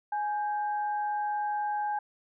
sine tone pair together, 834.9 / 1576 Hz, G#5 / G6, +9 / +9 cents, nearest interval major seventh, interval 1100 cents, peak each -28 / -40 dBFS, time 0.12-1.99 s, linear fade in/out 5 ms, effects none

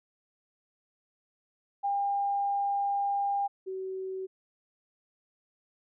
sine tone pair in turn, 802 / 378.5 Hz, G5 / F#4, +39 / +39 cents, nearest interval octave + minor second, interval 1300 cents, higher first, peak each -26 / -33 dBFS, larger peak first, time 1.83-3.48 / 3.66-4.27 s, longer first, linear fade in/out 20 ms, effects none

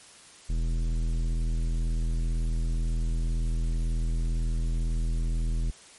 sine tone with tanh clipping, 41 Hz, E1, 9 cents flat, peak -26 dBFS, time 0.49-5.71 s, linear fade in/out 10 ms, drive 14 dB, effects white hiss -51 dBFS RMS until 5.98 s + MP3 48 kbps

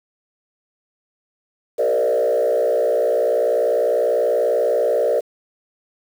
sine tone with frequency modulation, 530 Hz, C5, 22 cents sharp, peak -14 dBFS, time 1.78-5.21 s, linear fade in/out 20 ms, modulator 60.3 Hz, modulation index 1.7, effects tanh soft clip ceiling -10 dBFS + 7-bit

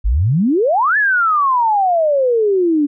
sine exponential two-way sweep, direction up then down, 45.41 to 1760 to 282 Hz, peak -11 dBFS, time 0.04-2.87 s, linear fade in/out 20 ms, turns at 0.97 s, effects none

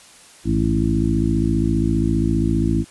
harmonic tone with a mistuned harmonic, 55 Hz, A1, in tune, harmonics 1 / 2 / 3 / 4 / 5 / 6, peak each -23 / -23 / -23 / -23 / -23 / -23 dBFS, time 0.44-2.85 s, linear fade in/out 50 ms, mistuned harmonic 2, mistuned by -79 cents, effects white hiss -46 dBFS RMS until 2.9 s + resampled to 24000 Hz

